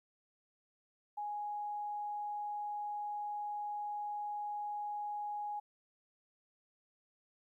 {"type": "tone", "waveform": "sine", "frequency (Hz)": 830.6, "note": "G#5", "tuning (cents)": 0, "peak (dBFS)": -37, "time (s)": [1.17, 5.6], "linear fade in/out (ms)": 10, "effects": ["13-bit"]}